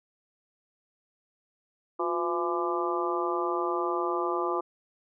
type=harmonic tone with a mistuned harmonic; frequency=169 Hz; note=E3; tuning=43 cents sharp; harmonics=2 / 3 / 4 / 5 / 6 / 7; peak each=-30 / -35 / -36 / -36 / -34 / -32 dBFS; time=1.99-4.61 s; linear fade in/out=10 ms; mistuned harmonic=2; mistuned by=+86 cents; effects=none